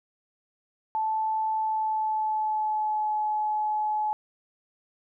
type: tone with pitch glide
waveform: sine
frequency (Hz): 875 to 852.5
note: A5 to G#5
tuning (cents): -10 to +45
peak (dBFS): -24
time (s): 0.95-4.13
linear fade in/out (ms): 0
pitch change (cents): -45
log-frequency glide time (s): 1.51-3.16
effects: none